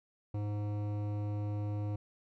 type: tone with hard clipping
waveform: triangle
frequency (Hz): 103.83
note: G#2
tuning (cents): 0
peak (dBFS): -35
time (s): 0.34-1.96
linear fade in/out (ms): 5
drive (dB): 18
effects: none